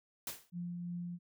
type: noise with exponential decay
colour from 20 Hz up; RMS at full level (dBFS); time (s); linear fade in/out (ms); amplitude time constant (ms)
white; -37; 0.27-0.5; 2; 49
type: tone with tremolo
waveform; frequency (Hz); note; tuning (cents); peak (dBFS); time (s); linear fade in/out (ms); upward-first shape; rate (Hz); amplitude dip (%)
sine; 174.61; F3; 0; -37; 0.52-1.19; 50; triangle; 2.9; 25
effects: none